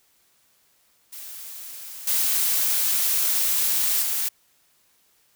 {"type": "noise with level steps", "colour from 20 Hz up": "blue", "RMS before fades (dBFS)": [-38, -22, -25], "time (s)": [1.12, 4.29], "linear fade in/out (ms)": 10, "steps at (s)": [2.07, 4.02], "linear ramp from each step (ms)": 5, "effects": ["white hiss -63 dBFS RMS until 5.35 s"]}